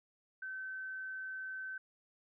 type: tone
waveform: sine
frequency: 1534 Hz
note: G6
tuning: 38 cents flat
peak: -40 dBFS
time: 0.42-1.78 s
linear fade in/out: 5 ms
effects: none